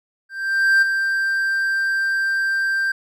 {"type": "tone with ADSR envelope", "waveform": "triangle", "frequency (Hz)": 1576, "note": "G6", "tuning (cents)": 9, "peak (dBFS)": -9, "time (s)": [0.29, 2.92], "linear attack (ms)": 530, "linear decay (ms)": 13, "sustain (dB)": -7, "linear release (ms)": 6, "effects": []}